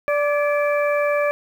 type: harmonic tone with a mistuned harmonic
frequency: 584 Hz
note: D5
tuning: 10 cents flat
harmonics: 1 / 2 / 3 / 4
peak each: -18 / -26 / -28 / -28 dBFS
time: 0.08-1.31 s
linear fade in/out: 0 ms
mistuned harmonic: 3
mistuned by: -41 cents
effects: 8-bit